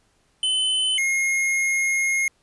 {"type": "tone pair in turn", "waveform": "square", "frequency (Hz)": [3038, 2148], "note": ["F#7", "C7"], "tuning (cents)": [45, 45], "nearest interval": "tritone", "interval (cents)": 600, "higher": "first", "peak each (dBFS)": -20, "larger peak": "neither", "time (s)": [[0.43, 0.98], [0.98, 2.28]], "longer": "second", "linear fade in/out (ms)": 2, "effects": ["pink hiss -64 dBFS RMS until 2.42 s", "resampled to 24000 Hz"]}